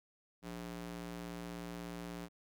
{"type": "tone with high-pass filter", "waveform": "square", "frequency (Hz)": 58.27, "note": "A#1", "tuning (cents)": 0, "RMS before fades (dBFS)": -45, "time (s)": [0.42, 2.29], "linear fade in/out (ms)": 50, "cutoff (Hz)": 170, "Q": 1, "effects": []}